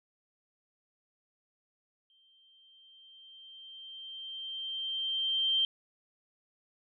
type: tone with exponential growth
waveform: sine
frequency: 3145 Hz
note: G7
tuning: 5 cents sharp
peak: -24 dBFS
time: 2.1-5.65 s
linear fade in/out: 1 ms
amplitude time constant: 770 ms
effects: none